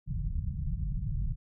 pink low-pass noise, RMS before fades -32 dBFS, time 0.06-1.36 s, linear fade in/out 50 ms, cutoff 170 Hz, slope 48 dB/octave, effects none

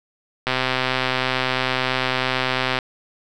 click train, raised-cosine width 0.3 ms, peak -4 dBFS, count 300, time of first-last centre 0.47-2.788 s, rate 129 Hz, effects none

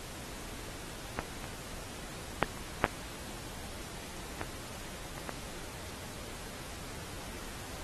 clicks, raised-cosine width 0.5 ms, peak -16 / -26 / -9 / -30 / -7 / -19 / -26 / -21 dBFS, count 8, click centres 1.19 / 1.442 / 2.427 / 2.574 / 2.842 / 4.414 / 5.18 / 5.293 s, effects pink hiss -45 dBFS RMS until 7.83 s + AAC 32 kbps

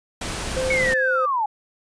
pink noise, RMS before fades -28 dBFS, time 0.21-0.94 s, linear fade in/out 5 ms
triangle tone, 519 Hz, C5, 14 cents flat, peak -20 dBFS, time 0.56-1.26 s, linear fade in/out 10 ms
sine linear sweep, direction down, 2242 to 813 Hz, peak -19 dBFS, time 0.7-1.46 s, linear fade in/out 5 ms
effects resampled to 22050 Hz

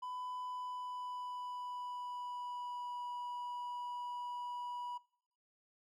triangle tone with pitch glide, 1000 to 976 Hz, B5 to B5, +21 to -21 cents, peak -39 dBFS, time 0.02-4.98 s, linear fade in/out 10 ms, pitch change -42 cents, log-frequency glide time 0.4-3.06 s, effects noise-tail reverb RT60 0.7 s tail -23 dB re dry

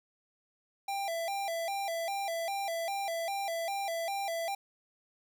square tone with vibrato, 727 Hz, F#5, 31 cents flat, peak -33 dBFS, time 0.88-4.55 s, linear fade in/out 5 ms, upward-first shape square, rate 2.5 Hz, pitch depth 150 cents each way, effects 10-bit

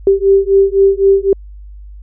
sine beating tone pair, 390 / 393.9 Hz, G4 / G4, -9 / +8 cents, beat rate 3.9 Hz, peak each -10 dBFS, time 0.07-1.33 s, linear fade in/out 2 ms, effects added 50 Hz sine -30 dBFS peak until 2.02 s

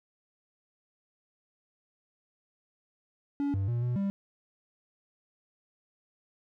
triangle tone with pitch steps, 283.7 / 97.4 / 119.3 / 122.5 / 197.8 Hz, C#4 / G2 / A#2 / B2 / G3, +40 / -11 / +41 / -14 / +16 cents, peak -25 dBFS, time 3.4-4.1 s, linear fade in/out 0 ms, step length 140 ms, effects none

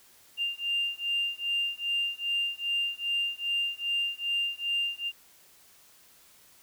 sine beating tone pair, 2794 / 2796.5 Hz, F7 / F7, 0 / +2 cents, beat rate 2.5 Hz, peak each -30 dBFS, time 0.37-5.12 s, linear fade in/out 50 ms, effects tanh soft clip ceiling -20 dBFS + white hiss -58 dBFS RMS until 6.62 s

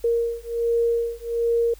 sine beating tone pair, 466.2 / 467.5 Hz, A#4 / A#4, 0 / +5 cents, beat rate 1.3 Hz, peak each -23 dBFS, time 0.04-1.74 s, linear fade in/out 5 ms, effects added 50 Hz sine -44 dBFS peak until 1.79 s + white hiss -53 dBFS RMS until 1.79 s

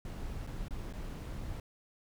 brown noise with dropouts, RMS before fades -40 dBFS, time 0.05-1.6 s, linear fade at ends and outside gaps 2 ms, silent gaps 0.467-0.472 / 0.683-0.707 / 0.927-0.935 s, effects none

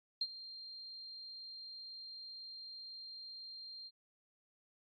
sine tone with ADSR envelope, 4186 Hz, C8, in tune, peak -31 dBFS, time 0.21-3.91 s, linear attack 5 ms, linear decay 50 ms, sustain -16 dB, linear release 47 ms, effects AAC 32 kbps

